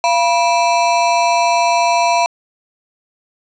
square ring-modulated tone, 830.6 Hz, G#5, in tune, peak -9 dBFS, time 0.04-2.26 s, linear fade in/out 0 ms, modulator 143 Hz, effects resampled to 16000 Hz + 7-bit

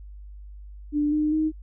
sine tone with pitch steps, 295.4 / 303.5 / 311.9 Hz, D4 / D#4 / D#4, +10 / -43 / +4 cents, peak -20 dBFS, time 0.92-1.52 s, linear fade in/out 50 ms, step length 200 ms, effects added 50 Hz sine -39 dBFS peak until 1.62 s

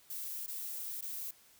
violet noise with dropouts, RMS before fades -41 dBFS, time 0.1-1.31 s, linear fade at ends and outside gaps 5 ms, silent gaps 0.464-0.478 / 1.011-1.023 s, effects white hiss -63 dBFS RMS until 1.59 s

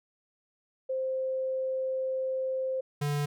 sine / square tone pair in turn, 523.3 / 145.5 Hz, C5 / D3, 0 / -16 cents, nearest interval octave + minor seventh, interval 2216 cents, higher first, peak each -28 dBFS, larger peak neither, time 0.89-2.81 / 3.01-3.26 s, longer first, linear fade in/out 10 ms, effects none

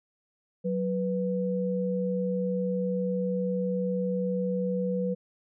sine tone pair together, 185 / 492.7 Hz, F#3 / B4, 0 / -4 cents, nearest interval octave + perfect fourth, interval 1696 cents, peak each -28 / -29 dBFS, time 0.64-5.15 s, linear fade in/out 20 ms, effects none

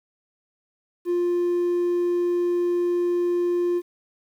triangle tone, 350.8 Hz, F4, 8 cents sharp, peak -17 dBFS, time 1.05-3.82 s, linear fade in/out 50 ms, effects tanh soft clip ceiling -14 dBFS + 9-bit

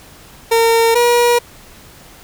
30% pulse tone pair in turn, 457.8 / 479.4 Hz, A#4 / A#4, -31 / +48 cents, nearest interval minor second, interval 79 cents, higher second, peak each -7 dBFS, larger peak neither, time 0.51-0.95 / 0.95-1.39 s, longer neither, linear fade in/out 10 ms, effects pink hiss -41 dBFS RMS until 2.23 s

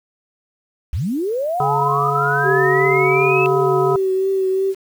sine linear sweep, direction up, 55 to 2637 Hz, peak -18 dBFS, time 0.93-3.46 s, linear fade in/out 0 ms
harmonic tone, 141.6 Hz, C#3, 37 cents sharp, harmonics 1 / 3 / 5 / 7 / 9, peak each -23 / -23 / -23 / -23 / -23 dBFS, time 1.6-3.96 s, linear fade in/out 2 ms
sine tone with vibrato, 382.2 Hz, G4, 44 cents flat, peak -15 dBFS, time 2.43-4.75 s, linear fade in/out 50 ms, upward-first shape triangle, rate 2.8 Hz, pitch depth 30 cents each way
effects 7-bit

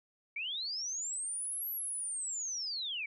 sine linear two-way sweep, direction up then down, 2218 to 11870 to 2218 Hz, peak -35 dBFS, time 0.36-3.06 s, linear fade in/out 5 ms, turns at 1.7 s, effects none

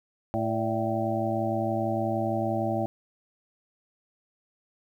harmonic tone with a mistuned harmonic, 111 Hz, A2, 16 cents sharp, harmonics 1 / 2 / 3 / 5 / 6 / 7, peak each -32 / -32 / -32 / -32 / -32 / -32 dBFS, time 0.34-2.86 s, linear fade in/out 0 ms, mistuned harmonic 5, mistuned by +75 cents, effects 10-bit

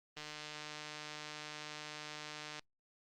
click train, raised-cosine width 0.2 ms, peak -28 dBFS, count 367, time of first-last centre 0.17-2.594 s, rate 151 Hz, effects noise-tail reverb RT60 0.1 s tail -26 dB re dry + Opus 24 kbps

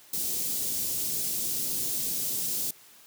white band-stop noise, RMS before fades -30 dBFS, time 0.13-2.71 s, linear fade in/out 5 ms, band 350 to 5200 Hz, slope 12 dB/octave, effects white hiss -54 dBFS RMS until 3.06 s + high-pass 100 Hz 12 dB/octave

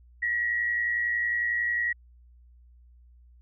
sine tone with amplitude modulation, 1914 Hz, A#6, 45 cents sharp, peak -22 dBFS, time 0.22-1.93 s, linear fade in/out 10 ms, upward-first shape sine, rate 111 Hz, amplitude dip 50%, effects added 60 Hz sine -52 dBFS peak until 3.41 s

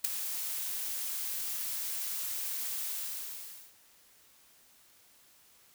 blue noise with ADSR envelope, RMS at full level -24 dBFS, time 0.04-3.75 s, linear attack 9 ms, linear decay 5 ms, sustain -12 dB, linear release 850 ms, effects white hiss -62 dBFS RMS until 5.74 s

